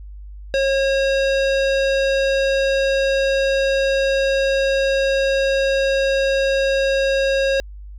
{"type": "tone with low-pass filter", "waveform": "square", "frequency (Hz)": 543, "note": "C#5", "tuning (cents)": -36, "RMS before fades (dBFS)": -18, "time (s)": [0.54, 7.6], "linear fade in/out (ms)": 0, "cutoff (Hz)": 4300, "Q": 1.3, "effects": ["added 50 Hz sine -33 dBFS peak until 7.98 s"]}